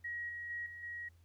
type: tone with level steps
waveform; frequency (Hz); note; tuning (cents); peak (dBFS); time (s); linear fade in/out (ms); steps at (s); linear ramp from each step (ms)
sine; 1900; A#6; +33; -38 / -41 / -38 / -46 / -41; 0.04-1.09; 10; 0.29 / 0.5 / 0.66 / 0.83; 2
effects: added 85 Hz sine -61 dBFS peak until 1.24 s + pink hiss -75 dBFS RMS until 1.24 s

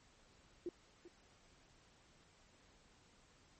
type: tone with echo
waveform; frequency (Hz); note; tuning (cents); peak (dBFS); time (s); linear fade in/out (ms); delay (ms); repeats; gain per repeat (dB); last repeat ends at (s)
sine; 349.2; F4; 0; -39; 0.66-0.69; 2; 390; 1; -14; 1.08
effects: pink hiss -68 dBFS RMS until 3.59 s + MP3 32 kbps

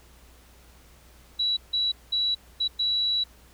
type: tone bursts at uneven times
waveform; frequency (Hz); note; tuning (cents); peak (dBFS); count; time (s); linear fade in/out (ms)
sine; 3920; B7; -14; -22; 5; 1.39-1.57 / 1.73-1.92 / 2.12-2.35 / 2.6-2.68 / 2.79-3.24; 10
effects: added 60 Hz sine -53 dBFS peak until 3.53 s + pink hiss -56 dBFS RMS until 3.53 s

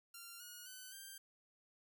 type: tone with pitch steps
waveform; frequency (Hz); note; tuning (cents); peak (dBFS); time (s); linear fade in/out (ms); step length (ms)
5% pulse; 1384 / 1446.1 / 1511 / 1578.8; F6 / F#6 / F#6 / G6; -16 / -40 / +36 / +12; -40; 0.14-1.18; 5; 260
effects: none

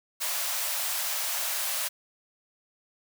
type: high-pass noise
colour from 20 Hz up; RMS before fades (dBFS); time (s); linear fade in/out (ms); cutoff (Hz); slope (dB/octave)
white; -30; 0.2-1.89; 20; 540; 96
effects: none

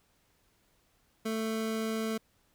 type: tone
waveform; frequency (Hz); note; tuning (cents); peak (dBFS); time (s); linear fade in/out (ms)
25% pulse; 221.5; A3; +12; -27; 1.25-2.18; 10
effects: pink hiss -70 dBFS RMS until 2.54 s

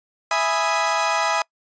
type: chord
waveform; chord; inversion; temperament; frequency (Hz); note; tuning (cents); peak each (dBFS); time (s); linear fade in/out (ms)
30% pulse; E major seventh; none; equal; 659.3 / 830.6 / 987.8 / 1244.5; E5 / G#5 / B5 / D#6; 0 / 0 / 0 / 0; -22; 0.31-1.42; 2
effects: noise-tail reverb RT60 0.1 s tail -25 dB re dry + resampled to 16000 Hz

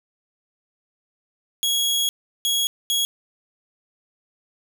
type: tone bursts at uneven times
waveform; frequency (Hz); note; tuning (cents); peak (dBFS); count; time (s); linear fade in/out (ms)
sawtooth; 3322; G#7; 0; -16; 3; 1.63-2.09 / 2.45-2.67 / 2.9-3.05; 0
effects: none

